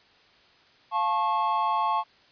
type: chord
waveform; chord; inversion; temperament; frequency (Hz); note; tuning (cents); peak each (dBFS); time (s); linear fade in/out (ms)
triangle; F augmented; none; just; 698.5 / 873.1 / 1091.3; F5 / A5 / C#6; 0 / -14 / -27; -30 / -24 / -24; 0.91-2.04; 50
effects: white hiss -58 dBFS RMS until 2.31 s + resampled to 11025 Hz